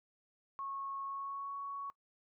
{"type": "tone with pitch glide", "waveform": "sine", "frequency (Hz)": [1097, 1116.2], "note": ["C#6", "C#6"], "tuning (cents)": [-18, 12], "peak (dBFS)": -39, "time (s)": [0.59, 1.9], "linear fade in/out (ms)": 0, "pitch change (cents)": 30, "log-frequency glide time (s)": [1.03, 1.57], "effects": ["noise-tail reverb RT60 0.1 s tail -20 dB re dry"]}